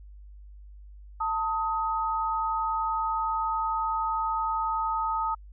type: tone pair together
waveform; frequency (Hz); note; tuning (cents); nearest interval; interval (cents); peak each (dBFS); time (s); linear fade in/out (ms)
sine; 891.7 / 1261; A5 / D#6; +23 / +23; tritone; 600; -28; 1.2-5.35; 10
effects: added 50 Hz sine -44 dBFS peak until 5.52 s